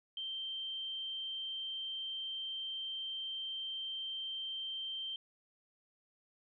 sine tone, 3136 Hz, G7, in tune, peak -38 dBFS, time 0.17-5.16 s, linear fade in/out 2 ms, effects none

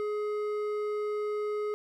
sine tone with hard clipping, 420 Hz, G#4, 19 cents sharp, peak -31 dBFS, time 0-1.74 s, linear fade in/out 0 ms, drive 8 dB, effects none

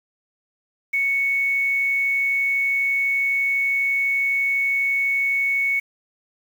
sine tone with quantisation, 2217 Hz, C#7, in tune, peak -18 dBFS, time 0.93-5.8 s, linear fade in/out 10 ms, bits 7, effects none

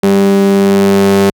45% pulse ring-modulated tone, 98.6 Hz, G2, 11 cents sharp, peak -3 dBFS, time 0.03-1.3 s, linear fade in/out 5 ms, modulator 296 Hz, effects high-pass 60 Hz 12 dB/octave

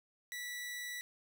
sawtooth tone, 1957 Hz, B6, 16 cents flat, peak -37 dBFS, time 0.32-1.01 s, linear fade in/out 0 ms, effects none

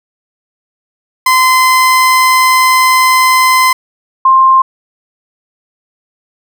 30% pulse / sine tone pair in turn, 1030 / 1054.7 Hz, C6 / C6, -28 / +14 cents, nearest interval unison, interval 42 cents, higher second, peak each -3 dBFS, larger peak neither, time 1.26-3.73 / 4.25-4.62 s, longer first, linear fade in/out 5 ms, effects none

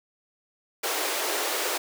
pink high-pass noise, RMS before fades -28 dBFS, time 0.83-1.78 s, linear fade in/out 10 ms, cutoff 340 Hz, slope 48 dB/octave, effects none

